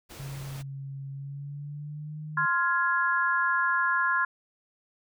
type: noise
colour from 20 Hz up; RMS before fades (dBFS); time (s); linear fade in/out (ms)
pink; -45; 0.09-0.63; 20
type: tone with pitch glide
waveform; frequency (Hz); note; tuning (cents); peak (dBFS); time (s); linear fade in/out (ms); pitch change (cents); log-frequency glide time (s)
sine; 137.2 to 153.11; C#3 to D#3; -17 to -28; -35; 0.19-2.46; 10; +189; 1.11-2.2
type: chord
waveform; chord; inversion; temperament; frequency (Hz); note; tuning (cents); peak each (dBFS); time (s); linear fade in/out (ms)
sine; F minor; second; equal with one note detuned; 1046.5 / 1396.9 / 1672.8; C6 / F6 / Ab6; 0 / 0 / +12; -27; 2.37-4.25; 5
effects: none